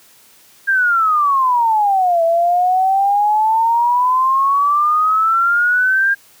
sine exponential two-way sweep, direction down then up, 1615 to 659.3 to 1615 Hz, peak -11 dBFS, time 0.67-6.15 s, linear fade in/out 20 ms, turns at 2.23 s, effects white hiss -48 dBFS RMS until 6.4 s + high-pass 80 Hz 12 dB/octave

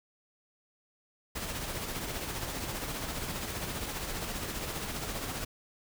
pink noise with tremolo, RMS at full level -35 dBFS, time 1.35-5.45 s, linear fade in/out 10 ms, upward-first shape sine, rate 15 Hz, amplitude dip 40%, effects none

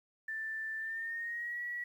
sine tone with pitch glide, 1770 to 1930.2 Hz, A6 to B6, +10 to -40 cents, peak -36 dBFS, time 0.28-1.84 s, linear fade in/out 5 ms, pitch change +150 cents, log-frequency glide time 0.78-1.61 s, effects 11-bit

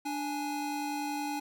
square tone pair together, 294.2 / 832 Hz, D4 / G#5, +3 / +3 cents, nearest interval octave + tritone, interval 1800 cents, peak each -36 / -36 dBFS, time 0.05-1.4 s, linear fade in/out 10 ms, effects none

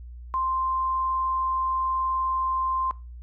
sine tone, 1046.5 Hz, C6, in tune, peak -23 dBFS, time 0.34-2.91 s, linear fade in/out 0 ms, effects noise-tail reverb RT60 0.3 s tail -21 dB re dry + added 60 Hz sine -38 dBFS peak until 3.22 s

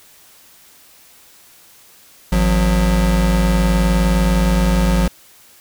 square tone pair together, 53.51 / 180 Hz, A1 / F#3, -48 / -47 cents, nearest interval octave + major sixth, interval 2101 cents, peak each -15 / -17 dBFS, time 2.32-5.08 s, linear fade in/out 5 ms, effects white hiss -47 dBFS RMS until 5.6 s

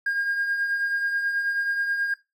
triangle tone with tremolo, 1619 Hz, G#6, 45 cents flat, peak -17 dBFS, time 0.06-2.14 s, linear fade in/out 5 ms, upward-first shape triangle, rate 9.3 Hz, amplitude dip 60%, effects noise-tail reverb RT60 0.2 s tail -19 dB re dry + tanh soft clip ceiling -18 dBFS

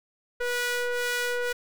sawtooth ring-modulated tone, 488 Hz, B4, 21 cents flat, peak -19 dBFS, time 0.4-1.53 s, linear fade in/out 10 ms, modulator 975 Hz, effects none

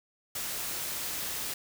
white noise, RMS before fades -35 dBFS, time 0.35-1.54 s, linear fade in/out 5 ms, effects none

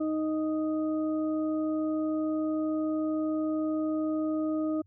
harmonic tone, 311.1 Hz, D#4, in tune, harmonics 1 / 2 / 4, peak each -27 / -35 / -43 dBFS, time 0-4.82 s, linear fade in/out 10 ms, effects added 96 Hz sine -58 dBFS peak until 4.86 s

